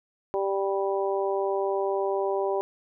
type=harmonic tone; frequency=196 Hz; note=G3; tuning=in tune; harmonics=2 / 3 / 4 / 5; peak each=-26 / -30 / -32 / -34 dBFS; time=0.34-2.61 s; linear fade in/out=0 ms; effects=none